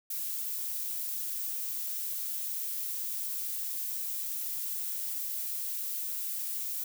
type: noise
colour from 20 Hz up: violet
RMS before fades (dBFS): -35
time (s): 0.1-6.84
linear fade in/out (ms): 5
effects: none